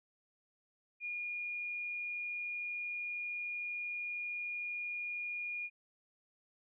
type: tone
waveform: sine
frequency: 2431 Hz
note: D#7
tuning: 41 cents flat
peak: -37 dBFS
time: 1-5.7 s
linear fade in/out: 50 ms
effects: none